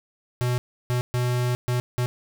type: tone bursts at uneven times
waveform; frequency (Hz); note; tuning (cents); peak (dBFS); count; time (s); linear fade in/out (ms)
square; 123.47; B2; 0; -22; 5; 0.41-0.58 / 0.9-1.01 / 1.14-1.55 / 1.68-1.8 / 1.98-2.06; 0
effects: none